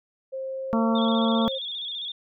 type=tone with pitch glide; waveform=sine; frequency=530 to 533.7 Hz; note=C5 to C5; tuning=+22 to +34 cents; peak=-29 dBFS; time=0.32-1.59 s; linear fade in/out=20 ms; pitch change=+12 cents; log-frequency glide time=0.45-1.17 s
type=harmonic tone; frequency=226.7 Hz; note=A#3; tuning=48 cents flat; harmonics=1 / 2 / 3 / 4 / 5 / 6; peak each=-21 / -31 / -31 / -31 / -31 / -37 dBFS; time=0.73-1.48 s; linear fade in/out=0 ms
type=tone with vibrato; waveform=sine; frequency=3481 Hz; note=A7; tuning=19 cents flat; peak=-30 dBFS; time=0.95-2.12 s; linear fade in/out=5 ms; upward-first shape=square; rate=15 Hz; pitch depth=61 cents each way
effects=none